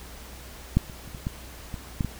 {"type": "clicks", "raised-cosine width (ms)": 5, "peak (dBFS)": [-6, -27, -30, -26, -15, -21, -12, -15], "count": 8, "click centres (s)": [0.77, 0.898, 1.077, 1.148, 1.269, 1.742, 2.008, 2.047], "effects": ["added 61 Hz sine -45 dBFS peak until 2.19 s", "pink hiss -45 dBFS RMS until 2.19 s"]}